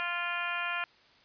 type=harmonic tone; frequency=348.3 Hz; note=F4; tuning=5 cents flat; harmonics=2 / 3 / 4 / 5 / 6 / 7 / 8 / 9; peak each=-41 / -39 / -36 / -38 / -46 / -36 / -42 / -46 dBFS; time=0-0.84 s; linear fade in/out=0 ms; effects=white hiss -61 dBFS RMS until 1.24 s + resampled to 11025 Hz